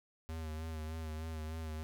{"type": "tone with vibrato", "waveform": "square", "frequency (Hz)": 79.3, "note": "D#2", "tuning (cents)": 33, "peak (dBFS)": -40, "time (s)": [0.29, 1.83], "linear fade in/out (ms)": 0, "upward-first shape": "sine", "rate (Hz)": 3.3, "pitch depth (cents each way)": 38, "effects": []}